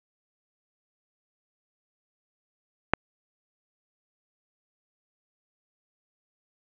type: click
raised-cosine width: 0.5 ms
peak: -3 dBFS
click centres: 2.936 s
effects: resampled to 8000 Hz + 7-bit